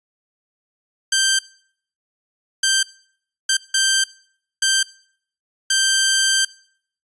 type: tone bursts at uneven times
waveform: 10% pulse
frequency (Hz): 1568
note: G6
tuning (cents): 0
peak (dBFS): -6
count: 6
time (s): 1.12-1.39 / 2.63-2.83 / 3.49-3.57 / 3.74-4.04 / 4.62-4.83 / 5.7-6.45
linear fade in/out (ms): 5
effects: noise-tail reverb RT60 0.6 s tail -22 dB re dry + resampled to 22050 Hz